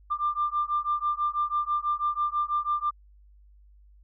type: beating tone pair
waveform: sine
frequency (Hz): 1188 / 1194.1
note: D6 / D6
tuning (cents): +20 / +28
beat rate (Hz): 6.1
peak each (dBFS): -27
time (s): 0.1-2.91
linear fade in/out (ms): 20
effects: tanh soft clip ceiling -17 dBFS + added 50 Hz sine -52 dBFS peak until 4.03 s